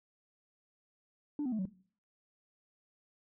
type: tone with pitch steps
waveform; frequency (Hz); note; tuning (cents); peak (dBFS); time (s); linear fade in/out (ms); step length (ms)
sine; 293.7 / 252.7 / 217.5 / 187.17; D4 / B3 / A3 / F#3; 0 / +40 / -20 / +20; -30; 1.39-1.654; 2; 66
effects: noise-tail reverb RT60 0.5 s tail -21 dB re dry + tanh soft clip ceiling -30 dBFS